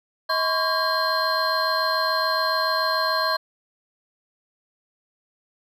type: tone cluster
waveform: triangle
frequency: 638 / 1027 / 1114 / 1613 / 4177 Hz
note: D#5 / C6 / C#6 / G6 / C8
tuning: +43 / -33 / +8 / +49 / -4 cents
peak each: -25 dBFS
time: 0.29-3.37 s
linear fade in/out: 10 ms
effects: none